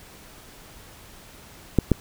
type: clicks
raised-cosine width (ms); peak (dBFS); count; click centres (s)
3; -3; 2; 1.787 / 1.917
effects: pink hiss -47 dBFS RMS until 2 s